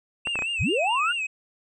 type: tone with vibrato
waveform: triangle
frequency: 2667 Hz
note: E7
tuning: 20 cents sharp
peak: -24 dBFS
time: 0.25-1.27 s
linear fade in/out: 10 ms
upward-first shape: sine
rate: 4.8 Hz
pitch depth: 100 cents each way
type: clicks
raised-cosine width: 0.5 ms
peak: -16 dBFS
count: 4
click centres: 0.272 / 0.356 / 0.39 / 0.422 s
type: linear sweep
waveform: sine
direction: up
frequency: 32.7 to 1498 Hz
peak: -22 dBFS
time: 0.59-1.13 s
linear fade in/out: 20 ms
effects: resampled to 22050 Hz